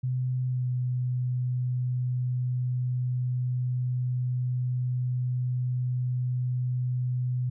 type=tone with pitch glide; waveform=sine; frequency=127.3 to 125.26 Hz; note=C3 to B2; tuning=-47 to +25 cents; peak=-25 dBFS; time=0.03-7.5 s; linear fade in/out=10 ms; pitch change=-28 cents; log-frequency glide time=0.46-0.67 s; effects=none